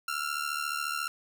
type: ring-modulated tone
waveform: sawtooth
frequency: 1373 Hz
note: F6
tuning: 30 cents flat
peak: -24 dBFS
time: 0.08-1.08 s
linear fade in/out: 0 ms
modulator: 37.1 Hz
effects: none